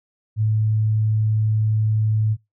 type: tone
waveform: sine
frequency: 108.5 Hz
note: A2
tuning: 24 cents flat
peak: -16 dBFS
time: 0.36-2.37 s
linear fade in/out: 50 ms
effects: noise-tail reverb RT60 0.2 s tail -24 dB re dry

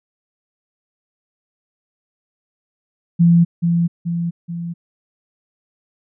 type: tone with echo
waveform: sine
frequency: 170.2 Hz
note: F3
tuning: 44 cents flat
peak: -8 dBFS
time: 3.19-3.45 s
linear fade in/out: 20 ms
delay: 430 ms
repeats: 3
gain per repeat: -5 dB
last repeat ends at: 4.74 s
effects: none

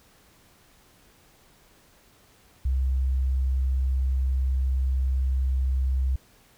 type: tone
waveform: sine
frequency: 65.41 Hz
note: C2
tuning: in tune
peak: -21 dBFS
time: 2.65-6.16 s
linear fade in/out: 5 ms
effects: pink hiss -58 dBFS RMS until 6.57 s

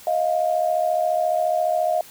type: tone pair together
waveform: sine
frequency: 631 / 705.4 Hz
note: D#5 / F5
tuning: +24 / +17 cents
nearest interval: major second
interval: 193 cents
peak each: -21 dBFS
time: 0.07-2.01 s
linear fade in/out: 2 ms
effects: white hiss -45 dBFS RMS until 2.1 s

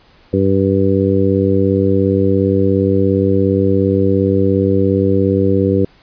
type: harmonic tone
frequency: 97.2 Hz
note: G2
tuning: 14 cents flat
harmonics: 1 / 2 / 3 / 4 / 5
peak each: -17 / -17 / -17 / -17 / -17 dBFS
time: 0.33-5.85 s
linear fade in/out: 5 ms
effects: pink hiss -49 dBFS RMS until 6.02 s + resampled to 11025 Hz

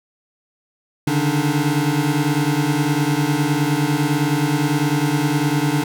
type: tone cluster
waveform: square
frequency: 141.4 / 151.2 / 286.7 / 305.1 Hz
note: C#3 / D#3 / D4 / D#4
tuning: +35 / -49 / -42 / -34 cents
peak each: -23 dBFS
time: 1.07-5.84 s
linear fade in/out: 5 ms
effects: none

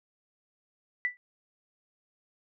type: tone with exponential decay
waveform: sine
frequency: 1975.5 Hz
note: B6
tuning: in tune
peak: -22 dBFS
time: 1.05-1.17 s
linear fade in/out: 0 ms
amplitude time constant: 26 ms
effects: none

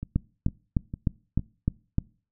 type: two click trains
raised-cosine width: 5 ms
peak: -10 / -20 dBFS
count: 7 / 4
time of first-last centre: 0.16-1.984 / 0.03-1.394 s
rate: 3.29 / 2.2 Hz
effects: noise-tail reverb RT60 0.4 s tail -24 dB re dry

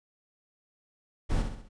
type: noise with echo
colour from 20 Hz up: brown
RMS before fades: -26 dBFS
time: 1.29-1.43 s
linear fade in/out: 20 ms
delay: 65 ms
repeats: 4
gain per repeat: -6 dB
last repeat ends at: 1.69 s
effects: resampled to 22050 Hz

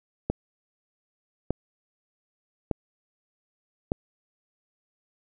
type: click train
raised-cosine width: 2 ms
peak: -11 dBFS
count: 4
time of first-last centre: 0.3-3.919 s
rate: 0.829 Hz
effects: none

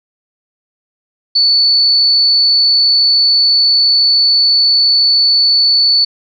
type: tone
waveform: sine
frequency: 4467 Hz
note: C#8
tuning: 12 cents sharp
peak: -7 dBFS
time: 1.35-6.05 s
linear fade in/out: 10 ms
effects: none

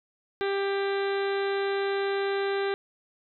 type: harmonic tone with a mistuned harmonic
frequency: 395.5 Hz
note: G4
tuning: 15 cents sharp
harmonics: 1 / 2 / 3 / 4 / 5 / 6 / 7 / 8 / 9 / 10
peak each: -26 / -35 / -39 / -36 / -41 / -43 / -47 / -48 / -45 / -44 dBFS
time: 0.41-2.74 s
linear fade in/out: 0 ms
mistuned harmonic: 6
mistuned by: -19 cents
effects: none

